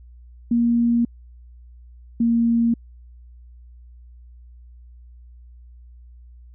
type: tone pair in turn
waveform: sine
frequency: 235.6 / 232.6 Hz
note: A#3 / A#3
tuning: +19 / -4 cents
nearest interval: unison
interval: 23 cents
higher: first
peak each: -15 dBFS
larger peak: neither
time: 0.51-1.05 / 2.2-2.74 s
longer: neither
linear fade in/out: 5 ms
effects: added 60 Hz sine -42 dBFS peak until 6.54 s